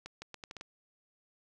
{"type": "accelerating click train", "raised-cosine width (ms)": 0.2, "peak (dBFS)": -26, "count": 7, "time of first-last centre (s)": [0.06, 0.611], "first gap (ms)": 160, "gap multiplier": 0.77, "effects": []}